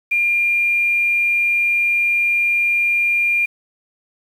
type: tone with quantisation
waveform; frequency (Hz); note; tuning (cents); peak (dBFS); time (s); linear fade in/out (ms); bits
sine; 2400; D7; +37; -14; 0.11-3.46; 10; 7
effects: none